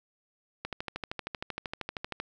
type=click train; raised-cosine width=0.3 ms; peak=-18 dBFS; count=21; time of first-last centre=0.65-2.2 s; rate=12.9 Hz; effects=none